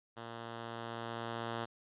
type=tone with level ramp; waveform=5% pulse; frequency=115.8 Hz; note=A#2; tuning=11 cents flat; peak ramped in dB=-33 to -25 dBFS; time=0.16-1.66 s; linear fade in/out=20 ms; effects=resampled to 8000 Hz